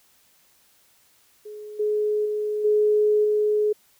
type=tone with level steps; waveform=sine; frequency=422.2 Hz; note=G#4; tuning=29 cents sharp; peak=-35 / -20 / -23 / -16 / -18 dBFS; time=1.45-3.73 s; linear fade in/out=10 ms; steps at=1.79 / 2.25 / 2.64 / 3.24 s; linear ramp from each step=10 ms; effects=white hiss -60 dBFS RMS until 3.99 s